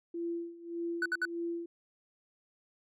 sine tone with tremolo, 339.6 Hz, F4, 48 cents flat, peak -32 dBFS, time 0.14-1.66 s, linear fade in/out 5 ms, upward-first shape sine, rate 1.7 Hz, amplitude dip 85%
triangle tone bursts, 1490 Hz, F#6, 12 cents sharp, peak -26 dBFS, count 3, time 1.02-1.253 s, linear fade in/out 2 ms, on 37 ms, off 61 ms
effects none

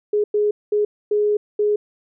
sine tone bursts at uneven times, 417.5 Hz, G#4, 9 cents sharp, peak -15 dBFS, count 5, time 0.13-0.24 / 0.34-0.51 / 0.72-0.85 / 1.11-1.37 / 1.59-1.76 s, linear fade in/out 5 ms, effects none

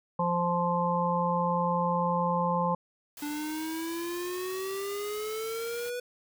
harmonic tone, 174.2 Hz, F3, 4 cents flat, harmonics 1 / 3 / 5 / 6, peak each -30 / -31 / -30 / -30 dBFS, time 0.19-2.75 s, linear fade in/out 5 ms
white noise, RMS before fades -45 dBFS, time 3.17-5.9 s, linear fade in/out 2 ms
square exponential sweep, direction up, 292.2 to 493.9 Hz, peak -33 dBFS, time 3.22-6 s, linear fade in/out 5 ms
effects none

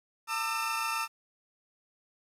35% pulse tone cluster, 906 / 1205 / 1326 / 2679 Hz, A#5 / D6 / E6 / E7, -50 / +44 / +10 / +27 cents, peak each -34 / -35 / -32 / -36 dBFS, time 0.27-1.08 s, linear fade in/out 50 ms, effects resampled to 32000 Hz + 10-bit

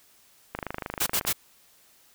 click train, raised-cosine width 0.5 ms, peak -16 dBFS, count 19, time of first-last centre 0.55-1.25 s, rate 25.7 Hz
white noise bursts, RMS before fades -25 dBFS, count 3, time 1-1.33 s, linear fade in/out 10 ms, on 66 ms, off 66 ms
effects white hiss -59 dBFS RMS until 2.14 s

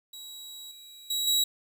sawtooth tone with level steps, 3875 Hz, B7, 34 cents flat, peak -38 / -44 / -24 / -19 dBFS, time 0.13-1.44 s, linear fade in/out 5 ms, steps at 0.71 / 1.1 / 1.27 s, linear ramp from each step 5 ms, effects 10-bit

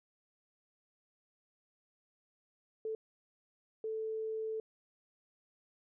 sine tone bursts at uneven times, 440 Hz, A4, in tune, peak -35 dBFS, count 2, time 2.85-2.95 / 3.84-4.6 s, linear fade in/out 2 ms, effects none

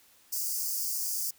white high-pass noise, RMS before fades -32 dBFS, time 0.32-1.31 s, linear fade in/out 10 ms, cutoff 4700 Hz, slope 96 dB/octave, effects white hiss -61 dBFS RMS until 1.38 s

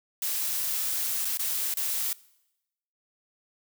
blue noise with dropouts, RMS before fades -29 dBFS, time 0.22-2.13 s, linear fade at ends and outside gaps 2 ms, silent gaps 1.248-1.252 / 1.373-1.393 / 1.74-1.77 s, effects noise-tail reverb RT60 0.9 s tail -22 dB re dry

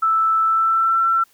sine tone with pitch glide, 1318.5 to 1346.2 Hz, E6 to E6, 0 to +36 cents, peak -14 dBFS, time 0.02-1.24 s, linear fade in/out 10 ms, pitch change +36 cents, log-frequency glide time 0.43-1.02 s, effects white hiss -57 dBFS RMS until 1.33 s

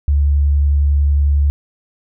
sine tone with vibrato, 71.7 Hz, D2, 41 cents flat, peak -10 dBFS, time 0.08-1.5 s, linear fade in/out 0 ms, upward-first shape sine, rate 11 Hz, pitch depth 10 cents each way, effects none

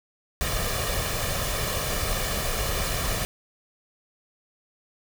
pink noise with comb filter, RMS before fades -27 dBFS, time 0.41-3.25 s, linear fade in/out 0 ms, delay 1.7 ms, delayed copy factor +0.6, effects none

